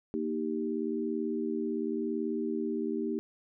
sine chord, Eb major, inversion second, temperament equal, 233.1 / 311.1 / 392 Hz, Bb3 / Eb4 / G4, 0 / 0 / 0 cents, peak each -34 dBFS, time 0.14-3.19 s, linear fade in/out 0 ms, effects none

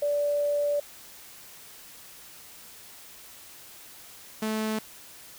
sine / sawtooth tone pair in turn, 581 / 217.6 Hz, D5 / A3, -19 / -19 cents, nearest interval octave + perfect fourth, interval 1700 cents, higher first, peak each -23 dBFS, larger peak neither, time 0.02-0.8 / 4.42-4.79 s, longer first, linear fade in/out 5 ms, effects white hiss -48 dBFS RMS until 5.38 s

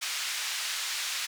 white band-pass noise, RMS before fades -33 dBFS, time 0.01-1.27 s, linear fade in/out 20 ms, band 1500 to 5600 Hz, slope 12 dB/octave, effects none

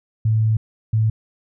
sine tone pair in turn, 110 / 110 Hz, A2 / A2, 0 / 0 cents, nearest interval unison, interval 0 cents, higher neither, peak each -14 dBFS, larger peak neither, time 0.25-0.57 / 0.93-1.1 s, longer first, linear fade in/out 5 ms, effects none

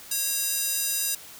square tone with high-pass filter, 548 Hz, C#5, 20 cents flat, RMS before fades -27 dBFS, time 0.11-1.15 s, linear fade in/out 5 ms, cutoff 6900 Hz, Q 0.78, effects white hiss -45 dBFS RMS until 1.39 s

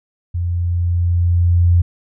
sine tone with level ramp, 87 Hz, F2, 6 cents flat, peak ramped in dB -17 to -8 dBFS, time 0.34-1.82 s, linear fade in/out 10 ms, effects none

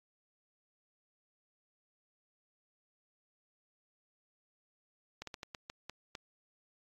slowing click train, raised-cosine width 0.2 ms, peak -25 dBFS, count 8, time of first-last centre 5.22-6.152 s, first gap 53 ms, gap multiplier 1.3, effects AAC 32 kbps

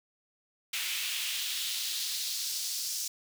pink noise with high-pass filter sweep, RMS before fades -34 dBFS, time 0.73-3.08 s, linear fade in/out 5 ms, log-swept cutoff 2500 to 5600 Hz, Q 2, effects none

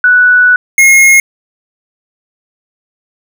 sine / square tone pair in turn, 1480 / 2154 Hz, F#6 / C7, 0 / +50 cents, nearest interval tritone, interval 650 cents, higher second, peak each -3 dBFS, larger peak neither, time 0.04-0.56 / 0.78-1.2 s, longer first, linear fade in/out 2 ms, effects none

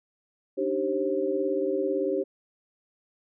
sine tone cluster, 288.6 / 306.5 / 389.2 / 534 Hz, D4 / D#4 / G4 / C5, -30 / -26 / -12 / +35 cents, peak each -34 / -32 / -27 / -29 dBFS, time 0.57-2.24 s, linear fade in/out 20 ms, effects none

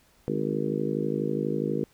harmonic tone with a mistuned harmonic, 52.2 Hz, G#1, 10 cents sharp, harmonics 3 / 4 / 5 / 6 / 7 / 8 / 9, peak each -33 / -33 / -33 / -33 / -33 / -33 / -33 dBFS, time 0.28-1.84 s, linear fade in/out 0 ms, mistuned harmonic 3, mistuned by -67 cents, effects pink hiss -62 dBFS RMS until 1.93 s

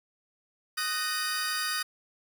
sawtooth tone cluster, 1246 / 1497 / 1854 / 4811 Hz, D#6 / F#6 / A#6 / D8, +2 / +20 / -10 / +41 cents, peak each -31 dBFS, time 0.77-1.83 s, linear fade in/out 10 ms, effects none

